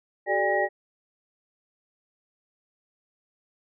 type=tone cluster; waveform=sine; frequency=378 / 427.4 / 591 / 807 / 1899 Hz; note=F#4 / G#4 / D5 / G#5 / A#6; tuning=+37 / +50 / +11 / -50 / +32 cents; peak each=-29 / -31 / -26 / -27 / -27 dBFS; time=0.26-0.69 s; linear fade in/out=50 ms; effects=none